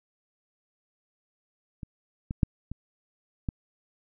clicks, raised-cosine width 5 ms, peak -25 / -19 / -8 / -23 / -16 dBFS, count 5, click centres 1.832 / 2.309 / 2.432 / 2.716 / 3.488 s, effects none

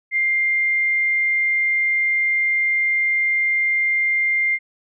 sine tone, 2100 Hz, C7, 6 cents sharp, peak -16 dBFS, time 0.11-4.59 s, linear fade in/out 50 ms, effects none

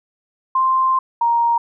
sine tone pair in turn, 1047 / 936.6 Hz, C6 / A#5, +1 / +8 cents, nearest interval major second, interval 193 cents, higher first, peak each -13 dBFS, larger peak neither, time 0.55-0.99 / 1.21-1.58 s, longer first, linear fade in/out 5 ms, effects none

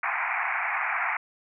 white band-pass noise, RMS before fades -28 dBFS, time 0.03-1.17 s, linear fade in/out 5 ms, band 700 to 2400 Hz, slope 96 dB/octave, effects none

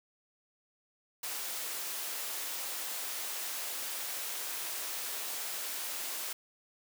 white high-pass noise, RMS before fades -38 dBFS, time 1.23-6.33 s, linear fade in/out 5 ms, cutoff 410 Hz, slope 12 dB/octave, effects none

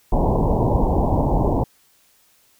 pink low-pass noise, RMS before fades -18 dBFS, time 0.12-1.64 s, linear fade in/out 5 ms, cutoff 990 Hz, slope 96 dB/octave, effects white hiss -58 dBFS RMS until 2.59 s

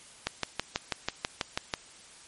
click train, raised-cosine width 0.2 ms, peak -10 dBFS, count 10, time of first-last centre 0.27-1.738 s, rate 6.13 Hz, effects white hiss -52 dBFS RMS until 2.27 s + MP3 48 kbps

